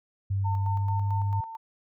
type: tone with pitch glide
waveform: sine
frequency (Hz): 98 to 100.17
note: G2 to G2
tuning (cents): 0 to +38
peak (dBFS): -24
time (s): 0.3-1.41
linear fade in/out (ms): 10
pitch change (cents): +38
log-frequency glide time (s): 0.57-1.01
type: tone with tremolo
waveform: sine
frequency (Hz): 902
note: A5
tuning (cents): +43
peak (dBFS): -30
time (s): 0.44-1.57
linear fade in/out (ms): 20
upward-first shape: square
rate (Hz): 4.5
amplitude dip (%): 55
effects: none